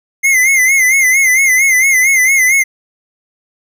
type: tone with vibrato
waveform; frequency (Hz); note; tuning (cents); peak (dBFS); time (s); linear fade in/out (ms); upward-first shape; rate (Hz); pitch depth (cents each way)
square; 2093; C7; 0; -8; 0.23-2.64; 20; sine; 4.4; 84
effects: none